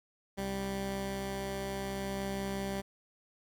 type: tone pair together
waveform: 15% pulse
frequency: 65.5 / 195.96 Hz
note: C2 / G3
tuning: +2 / 0 cents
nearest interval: octave + perfect fifth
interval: 1898 cents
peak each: -36 / -29 dBFS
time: 0.37-2.82 s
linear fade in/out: 20 ms
effects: none